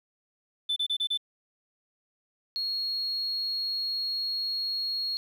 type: tone bursts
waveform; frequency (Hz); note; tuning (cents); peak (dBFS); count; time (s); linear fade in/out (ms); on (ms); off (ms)
sine; 3520; A7; 0; -23; 5; 0.69-1.175; 10; 73; 30
type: tone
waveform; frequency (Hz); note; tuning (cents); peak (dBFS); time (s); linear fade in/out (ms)
sine; 4301; C8; +47; -27; 2.56-5.17; 0
effects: tanh soft clip ceiling -23 dBFS + 10-bit